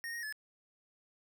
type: tone with pitch steps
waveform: square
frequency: 1852 / 1871 / 1723 Hz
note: A#6 / A#6 / A6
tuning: -12 / +6 / -37 cents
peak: -39 dBFS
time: 0.04-0.325 s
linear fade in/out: 0 ms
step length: 95 ms
effects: none